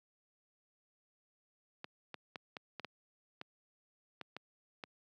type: clicks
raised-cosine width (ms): 0.3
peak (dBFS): -27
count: 10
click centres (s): 1.844 / 2.143 / 2.358 / 2.568 / 2.797 / 2.847 / 3.414 / 4.213 / 4.366 / 4.838
effects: high-pass 150 Hz 12 dB/octave